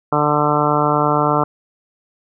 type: harmonic tone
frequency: 148.5 Hz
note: D3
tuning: 20 cents sharp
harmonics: 1 / 2 / 3 / 4 / 5 / 6 / 7 / 8 / 9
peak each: -22 / -22 / -22 / -22 / -22 / -22 / -22 / -22 / -22 dBFS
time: 0.12-1.44 s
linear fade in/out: 5 ms
effects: none